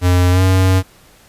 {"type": "tone with pitch glide", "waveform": "square", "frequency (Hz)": [90, 93.71], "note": ["F#2", "F#2"], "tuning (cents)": [-47, 23], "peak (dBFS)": -10, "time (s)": [0.01, 0.83], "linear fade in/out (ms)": 50, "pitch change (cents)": 70, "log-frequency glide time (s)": [0.31, 0.42], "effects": ["pink hiss -47 dBFS RMS until 1.28 s", "resampled to 32000 Hz"]}